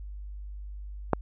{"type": "click", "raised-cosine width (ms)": 1, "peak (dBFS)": -7, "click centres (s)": 1.133, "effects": ["added 50 Hz sine -37 dBFS peak until 1.21 s"]}